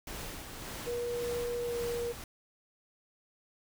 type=noise with tremolo; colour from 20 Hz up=pink; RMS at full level=-41 dBFS; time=0.07-2.24 s; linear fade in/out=2 ms; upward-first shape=sine; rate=1.8 Hz; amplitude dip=40%
type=tone with pitch glide; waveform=sine; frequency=479.5 to 474.3 Hz; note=A#4 to A#4; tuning=+49 to +30 cents; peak=-32 dBFS; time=0.86-2.13 s; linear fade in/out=20 ms; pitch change=-19 cents; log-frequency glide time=1.64-1.76 s
effects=none